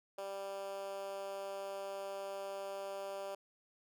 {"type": "tone with high-pass filter", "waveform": "10% pulse", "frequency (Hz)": 196.5, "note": "G3", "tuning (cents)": 4, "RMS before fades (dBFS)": -43, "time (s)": [0.18, 3.35], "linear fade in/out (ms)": 5, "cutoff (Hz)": 510, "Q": 5.9, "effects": []}